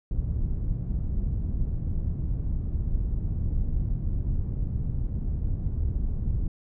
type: low-pass noise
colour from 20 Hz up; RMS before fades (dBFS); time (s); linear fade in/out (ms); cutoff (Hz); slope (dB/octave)
pink; -27; 0.11-6.48; 2; 120; 12
effects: none